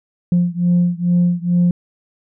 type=beating tone pair; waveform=sine; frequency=174.61 / 176.91 Hz; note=F3 / F3; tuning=0 / +23 cents; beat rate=2.3 Hz; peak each=-14 / -15 dBFS; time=0.32-1.71 s; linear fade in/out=2 ms; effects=tanh soft clip ceiling -8 dBFS